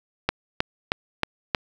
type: click train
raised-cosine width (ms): 0.3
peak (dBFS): -4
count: 5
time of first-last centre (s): 0.29-1.548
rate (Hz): 3.18
effects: 7-bit